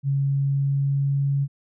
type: tone with pitch glide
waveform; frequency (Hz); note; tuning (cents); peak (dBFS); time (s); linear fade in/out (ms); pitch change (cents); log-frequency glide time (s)
sine; 138.59 to 139.63; C#3 to C#3; 0 to +13; -19; 0.03-1.48; 50; +13; 0.25-1.35
effects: none